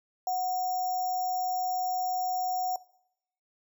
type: tone with sample-and-hold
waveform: sine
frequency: 737 Hz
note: F#5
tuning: 7 cents flat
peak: -26 dBFS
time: 0.27-2.76 s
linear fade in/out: 2 ms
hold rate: 6300 Hz
effects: noise-tail reverb RT60 0.8 s tail -21 dB re dry